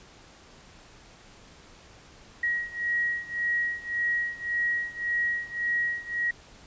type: beating tone pair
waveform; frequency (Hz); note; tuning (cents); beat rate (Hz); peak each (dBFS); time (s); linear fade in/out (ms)
sine; 1900 / 1901.8; A#6 / A#6; +33 / +34; 1.8; -28 / -30; 2.43-6.31; 5
effects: pink hiss -52 dBFS RMS until 6.66 s + resampled to 16000 Hz

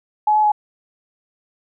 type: tone with pitch steps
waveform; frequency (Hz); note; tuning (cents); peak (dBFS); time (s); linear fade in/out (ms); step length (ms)
sine; 848 / 854 / 842; G#5 / G#5 / G#5; +36 / +48 / +24; -12; 0.27-0.519; 5; 83
effects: none

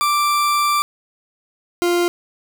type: tone pair in turn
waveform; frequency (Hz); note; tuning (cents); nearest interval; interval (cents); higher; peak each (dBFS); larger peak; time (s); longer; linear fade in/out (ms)
40% pulse; 1174.7 / 349.2; D6 / F4; 0 / 0; octave + major sixth; 2100; first; -14; neither; 0.01-0.82 / 1.82-2.08; first; 0
effects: none

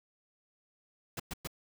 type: noise bursts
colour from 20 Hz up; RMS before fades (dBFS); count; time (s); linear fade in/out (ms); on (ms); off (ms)
pink; -38; 3; 1.17-1.474; 5; 28; 110
effects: none

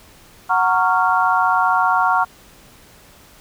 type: chord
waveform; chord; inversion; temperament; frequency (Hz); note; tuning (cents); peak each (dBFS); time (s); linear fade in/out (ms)
sine; Gb major seventh; none; just; 740 / 925 / 1110 / 1387.5; Gb5 / Bb5 / Db6 / F6; 0 / -14 / +2 / -12; -19; 0.49-2.25; 20
effects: pink hiss -47 dBFS RMS until 3.4 s

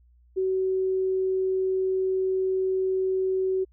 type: tone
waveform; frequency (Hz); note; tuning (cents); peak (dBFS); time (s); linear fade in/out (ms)
sine; 377.3; F#4; +34; -22; 0.36-3.65; 20
effects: added 60 Hz sine -55 dBFS peak until 3.72 s

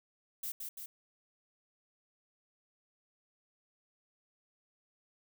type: noise with echo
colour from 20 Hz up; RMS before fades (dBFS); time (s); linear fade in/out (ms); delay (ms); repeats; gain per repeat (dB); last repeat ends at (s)
violet; -39; 0.43-0.52; 5; 170; 2; -3; 0.86
effects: none

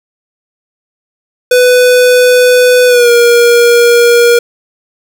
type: tone with pitch glide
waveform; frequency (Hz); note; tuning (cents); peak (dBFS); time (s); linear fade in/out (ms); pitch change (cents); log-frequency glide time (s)
square; 497.8 to 475; B4 to A#4; +14 to +33; -4; 1.51-4.39; 5; -81; 2.87-3.1
effects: 7-bit

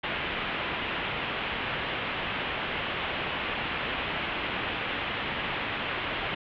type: low-pass noise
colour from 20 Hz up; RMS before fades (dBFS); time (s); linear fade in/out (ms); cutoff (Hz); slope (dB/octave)
white; -32; 0.03-6.35; 10; 3200; 48
effects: none

